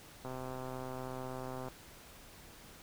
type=click train; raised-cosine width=1 ms; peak=-29 dBFS; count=186; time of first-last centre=0.25-1.684 s; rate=129 Hz; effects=pink hiss -55 dBFS RMS until 2.82 s